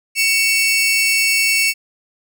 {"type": "tone pair together", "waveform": "sawtooth", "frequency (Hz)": [2235, 2684], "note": ["C#7", "E7"], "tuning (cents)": [14, 31], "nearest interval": "minor third", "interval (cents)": 317, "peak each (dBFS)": -13, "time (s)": [0.15, 1.74], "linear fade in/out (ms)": 50, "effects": []}